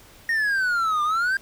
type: exponential two-way sweep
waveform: triangle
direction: down then up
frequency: 1864.7 to 1189 to 1610 Hz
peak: -18 dBFS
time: 0.29-1.37 s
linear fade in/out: 2 ms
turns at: 1.03 s
effects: pink hiss -50 dBFS RMS until 1.41 s